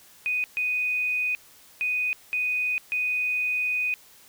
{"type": "tone bursts at uneven times", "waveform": "sine", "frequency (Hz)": 2489, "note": "D#7", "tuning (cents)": 0, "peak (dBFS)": -23, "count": 5, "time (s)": [[0.26, 0.44], [0.57, 1.35], [1.81, 2.13], [2.33, 2.78], [2.92, 3.94]], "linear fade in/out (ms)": 0, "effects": ["white hiss -53 dBFS RMS until 4.28 s"]}